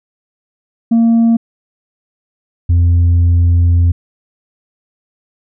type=tone pair in turn; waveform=sine; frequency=230 / 86.15 Hz; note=A#3 / F2; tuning=-23 / -23 cents; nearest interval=octave + perfect fourth; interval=1700 cents; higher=first; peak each=-4 dBFS; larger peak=neither; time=0.91-1.37 / 2.69-3.92 s; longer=second; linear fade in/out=10 ms; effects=tanh soft clip ceiling -6 dBFS